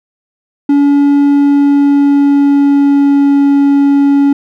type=tone with pitch glide; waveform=triangle; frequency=284.4 to 281.1 Hz; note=C#4 to C#4; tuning=+45 to +24 cents; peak=-3 dBFS; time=0.69-4.33 s; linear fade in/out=5 ms; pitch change=-21 cents; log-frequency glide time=1.22-3.45 s; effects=none